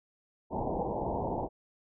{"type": "low-pass noise", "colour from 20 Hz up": "white", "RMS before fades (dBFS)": -33, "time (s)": [0.5, 1.49], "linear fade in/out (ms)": 50, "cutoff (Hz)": 940, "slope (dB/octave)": 96, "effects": []}